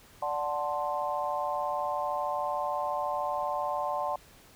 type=chord; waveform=sine; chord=D dominant seventh; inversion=none; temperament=equal; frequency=587.3 / 740 / 880 / 1046.5 Hz; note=D5 / F#5 / A5 / C6; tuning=0 / 0 / 0 / 0 cents; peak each=-34 dBFS; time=0.22-4.16 s; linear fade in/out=5 ms; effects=pink hiss -56 dBFS RMS until 4.55 s